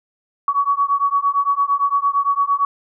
sine beating tone pair, 1123 / 1131.8 Hz, C#6 / C#6, +22 / +36 cents, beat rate 8.8 Hz, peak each -18 dBFS, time 0.48-2.65 s, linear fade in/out 2 ms, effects none

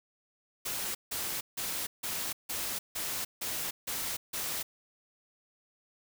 white noise bursts, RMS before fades -35 dBFS, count 9, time 0.65-4.63 s, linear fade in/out 10 ms, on 300 ms, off 160 ms, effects none

